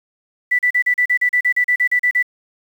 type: tone bursts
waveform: sine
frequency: 1975.5 Hz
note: B6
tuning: in tune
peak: -12 dBFS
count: 15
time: 0.51-2.228 s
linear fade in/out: 10 ms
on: 80 ms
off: 37 ms
effects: 7-bit